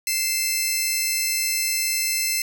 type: tone pair together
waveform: 10% pulse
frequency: 2093 / 2636 Hz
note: C7 / E7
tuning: 0 / -1 cents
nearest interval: major third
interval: 399 cents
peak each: -15 dBFS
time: 0.07-2.42 s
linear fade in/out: 2 ms
effects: none